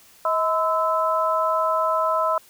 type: tone cluster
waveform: sine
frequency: 638 / 1017 / 1309 Hz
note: D#5 / C6 / E6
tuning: +43 / -50 / -13 cents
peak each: -23 dBFS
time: 0.25-2.38 s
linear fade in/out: 2 ms
effects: white hiss -52 dBFS RMS until 2.49 s